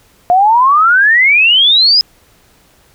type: exponential sweep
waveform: sine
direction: up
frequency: 698.5 to 5130 Hz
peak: -5 dBFS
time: 0.3-2.01 s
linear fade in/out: 0 ms
effects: pink hiss -49 dBFS RMS until 2.94 s